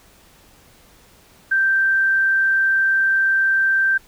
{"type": "tone", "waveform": "sine", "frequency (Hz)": 1567, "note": "G6", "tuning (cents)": -1, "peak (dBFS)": -14, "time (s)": [1.51, 3.98], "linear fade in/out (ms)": 10, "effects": ["pink hiss -51 dBFS RMS until 4.07 s"]}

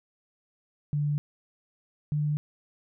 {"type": "tone pair in turn", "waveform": "sine", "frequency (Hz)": [146.83, 148.97], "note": ["D3", "D3"], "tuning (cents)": [0, 25], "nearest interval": "unison", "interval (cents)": 25, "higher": "second", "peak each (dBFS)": -24, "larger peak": "neither", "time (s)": [[0.93, 1.18], [2.12, 2.37]], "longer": "neither", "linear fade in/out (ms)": 0, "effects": []}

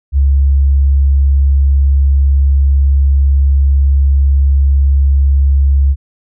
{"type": "tone", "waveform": "sine", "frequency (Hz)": 69, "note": "C#2", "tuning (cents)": -7, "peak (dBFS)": -6, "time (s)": [0.12, 5.96], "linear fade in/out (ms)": 50, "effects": []}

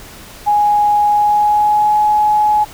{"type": "tone with pitch glide", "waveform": "sine", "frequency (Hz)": [830.6, 843.7], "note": ["G#5", "G#5"], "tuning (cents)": [0, 27], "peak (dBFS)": -9, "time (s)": [0.46, 2.65], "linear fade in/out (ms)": 20, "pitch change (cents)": 27, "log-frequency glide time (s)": [1.08, 1.99], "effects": ["pink hiss -36 dBFS RMS until 2.73 s"]}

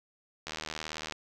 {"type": "click train", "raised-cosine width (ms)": 0.2, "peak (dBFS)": -19, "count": 52, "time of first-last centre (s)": [0.47, 1.123], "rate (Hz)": 78.1, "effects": []}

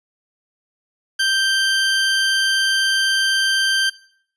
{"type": "tone", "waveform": "20% pulse", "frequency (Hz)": 1568, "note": "G6", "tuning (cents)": 0, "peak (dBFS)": -11, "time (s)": [1.19, 3.9], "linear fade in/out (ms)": 10, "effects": ["noise-tail reverb RT60 0.6 s tail -20 dB re dry", "resampled to 24000 Hz"]}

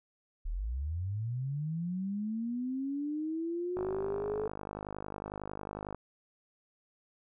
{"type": "linear sweep", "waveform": "sine", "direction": "up", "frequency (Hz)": [34.08, 433.8], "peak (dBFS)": -32, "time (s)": [0.45, 4.48], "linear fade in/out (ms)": 10}
{"type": "click train", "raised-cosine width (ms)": 1, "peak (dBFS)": -25, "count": 112, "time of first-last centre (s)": [3.77, 5.946], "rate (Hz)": 51}
{"effects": []}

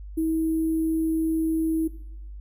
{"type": "tone with sample-and-hold", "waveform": "sine", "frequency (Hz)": 321.2, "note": "E4", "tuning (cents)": -45, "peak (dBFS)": -21, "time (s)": [0.17, 1.88], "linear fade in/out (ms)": 10, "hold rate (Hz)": 11025, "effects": ["noise-tail reverb RT60 0.8 s tail -17 dB re dry", "added 50 Hz sine -36 dBFS peak until 2.4 s"]}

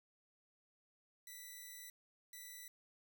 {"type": "tone bursts at uneven times", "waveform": "5% pulse", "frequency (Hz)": 1975.5, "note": "B6", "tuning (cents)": 0, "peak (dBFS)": -40, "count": 2, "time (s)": [[1.27, 1.9], [2.33, 2.68]], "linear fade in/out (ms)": 2, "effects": []}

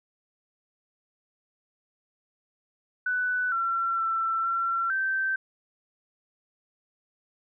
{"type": "tone with pitch steps", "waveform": "sine", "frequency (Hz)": [1492, 1357, 1339, 1358, 1554], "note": ["F#6", "E6", "E6", "F6", "G6"], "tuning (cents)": [14, 50, 27, -49, -16], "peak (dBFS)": -24, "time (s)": [3.06, 5.36], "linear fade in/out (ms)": 5, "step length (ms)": 460, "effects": []}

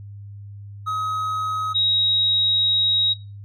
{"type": "tone pair in turn", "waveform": ["triangle", "sine"], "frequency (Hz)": [1269, 3803], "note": ["D#6", "A#7"], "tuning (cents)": [34, 34], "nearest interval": "octave + perfect fifth", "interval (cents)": 1900, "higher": "second", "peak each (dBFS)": [-20, -17], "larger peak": "second", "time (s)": [[0.86, 1.74], [1.74, 3.14]], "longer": "second", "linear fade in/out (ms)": 20, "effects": ["noise-tail reverb RT60 0.3 s tail -19 dB re dry", "added 101 Hz sine -35 dBFS peak until 3.44 s"]}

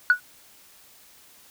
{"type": "tone with exponential decay", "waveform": "sine", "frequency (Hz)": 1469, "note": "F#6", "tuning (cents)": -13, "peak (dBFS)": -8, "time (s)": [0.1, 0.2], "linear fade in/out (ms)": 1, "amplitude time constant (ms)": 21, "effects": ["tanh soft clip ceiling -9 dBFS", "white hiss -53 dBFS RMS until 1.5 s"]}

